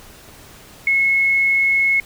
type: tone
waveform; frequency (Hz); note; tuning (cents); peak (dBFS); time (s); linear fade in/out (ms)
sine; 2181; C#7; -29; -13; 0.87-2; 2
effects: pink hiss -43 dBFS RMS until 2.05 s